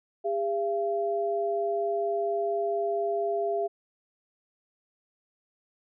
sine tone pair together, 404.3 / 680 Hz, G#4 / F5, -46 / -46 cents, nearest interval major sixth, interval 900 cents, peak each -28 dBFS, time 0.24-3.68 s, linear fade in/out 20 ms, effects none

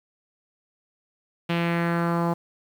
sawtooth tone with low-pass filter sweep, 170 Hz, F3, 46 cents flat, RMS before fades -24 dBFS, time 1.49-2.34 s, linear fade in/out 10 ms, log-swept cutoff 3000 to 930 Hz, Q 2.3, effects 8-bit

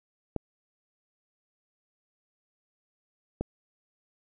clicks, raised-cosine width 2 ms, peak -16 dBFS, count 2, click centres 0.363 / 3.41 s, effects none

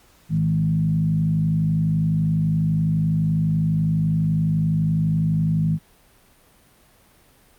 sine tone with frequency modulation, 159.9 Hz, D#3, 48 cents sharp, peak -17 dBFS, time 0.29-5.79 s, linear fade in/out 50 ms, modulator 51.9 Hz, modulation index 0.73, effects pink hiss -55 dBFS RMS until 7.58 s + Opus 48 kbps

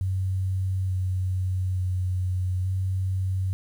sine tone with pitch steps, 94.4 / 92.9 / 92 / 94.3 Hz, F#2 / F#2 / F#2 / F#2, +35 / +7 / -9 / +33 cents, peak -23 dBFS, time 0.01-3.53 s, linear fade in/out 0 ms, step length 880 ms, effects 9-bit

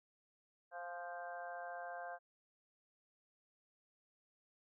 harmonic tone with a mistuned harmonic, 174.61 Hz, F3, in tune, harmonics 3 / 4 / 5 / 6 / 7 / 8 / 9, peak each -52 / -46 / -56 / -56 / -60 / -60 / -51 dBFS, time 0.71-2.19 s, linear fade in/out 50 ms, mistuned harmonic 5, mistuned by -29 cents, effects none

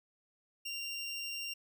25% pulse tone, 2776 Hz, F7, 11 cents flat, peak -34 dBFS, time 0.65-1.54 s, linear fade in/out 10 ms, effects none

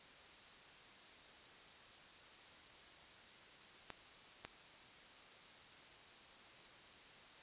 clicks, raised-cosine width 0.3 ms, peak -30 dBFS, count 2, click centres 3.903 / 4.45 s, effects white hiss -59 dBFS RMS until 7.42 s + resampled to 8000 Hz

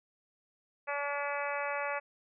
harmonic tone, 286.1 Hz, D4, 45 cents flat, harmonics 2 / 3 / 4 / 5 / 6 / 7 / 8 / 9, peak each -37 / -39 / -40 / -41 / -42 / -42 / -43 / -44 dBFS, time 0.87-2 s, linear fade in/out 20 ms, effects none

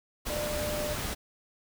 sine tone in noise, 597 Hz, D5, 28 cents sharp, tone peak -32 dBFS, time 0.29-0.95 s, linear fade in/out 20 ms, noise pink, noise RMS -34 dBFS, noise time 0.25-1.15 s, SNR -1 dB, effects none

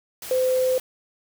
sine tone in noise, 513 Hz, C5, 34 cents flat, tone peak -18 dBFS, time 0.31-0.78 s, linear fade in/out 2 ms, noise white, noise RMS -36 dBFS, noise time 0.22-0.8 s, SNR +15 dB, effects none

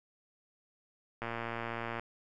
click train, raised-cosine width 0.5 ms, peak -22 dBFS, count 91, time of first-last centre 1.22-1.996 s, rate 116 Hz, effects none

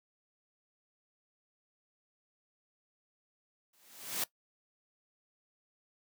white noise with exponential growth, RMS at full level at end -31 dBFS, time 3.73-4.24 s, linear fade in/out 5 ms, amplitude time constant 110 ms, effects noise-tail reverb RT60 0.1 s tail -19 dB re dry + high-pass 150 Hz 12 dB/octave

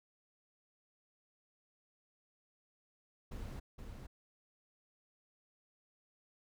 brown noise with echo, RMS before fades -44 dBFS, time 3.31-3.6 s, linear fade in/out 10 ms, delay 470 ms, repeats 1, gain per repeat -4 dB, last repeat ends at 4.07 s, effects none

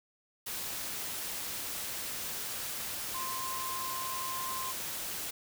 sine tone in noise, 1046.5 Hz, C6, in tune, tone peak -37 dBFS, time 3.14-4.72 s, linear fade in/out 10 ms, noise white, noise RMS -38 dBFS, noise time 0.46-5.31 s, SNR -2 dB, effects none

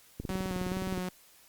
click train, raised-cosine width 3 ms, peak -23 dBFS, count 16, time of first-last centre 0.2-0.977 s, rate 19.3 Hz
sawtooth tone with vibrato, 185.3 Hz, F#3, 3 cents sharp, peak -29 dBFS, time 0.29-1.09 s, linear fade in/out 2 ms, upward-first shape square, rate 2.3 Hz, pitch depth 26 cents each way
effects white hiss -59 dBFS RMS until 1.48 s + Opus 48 kbps

